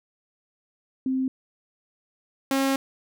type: tone pair in turn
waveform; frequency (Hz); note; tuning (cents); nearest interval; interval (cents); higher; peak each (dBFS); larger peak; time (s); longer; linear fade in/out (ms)
sine / sawtooth; 261.6 / 270.7; C4 / C#4; 0 / -41; minor second; 59; second; -22 / -17; second; 1.06-1.28 / 2.51-2.76; second; 2
effects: none